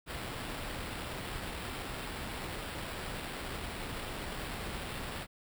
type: noise with sample-and-hold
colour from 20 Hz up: pink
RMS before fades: -40 dBFS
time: 0.06-5.27 s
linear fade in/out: 50 ms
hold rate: 6300 Hz
effects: none